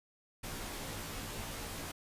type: noise with comb filter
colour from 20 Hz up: pink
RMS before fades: -42 dBFS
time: 0.43-1.92 s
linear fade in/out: 10 ms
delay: 16 ms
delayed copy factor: -0.75
effects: resampled to 32000 Hz